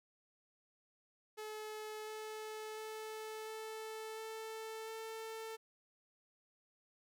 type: tone with pitch steps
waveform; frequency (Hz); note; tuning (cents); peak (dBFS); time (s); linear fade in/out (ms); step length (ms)
sawtooth; 430 / 433 / 436 / 439 / 442.1 / 445.2; A4 / A4 / A4 / A4 / A4 / A4; -40 / -28 / -16 / -4 / +8 / +20; -40; 1.37-5.57; 20; 700
effects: none